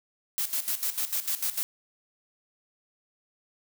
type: noise with tremolo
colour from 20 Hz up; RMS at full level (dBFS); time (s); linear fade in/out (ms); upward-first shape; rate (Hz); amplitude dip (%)
blue; -28; 0.38-1.63; 0; square; 6.7; 75
effects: none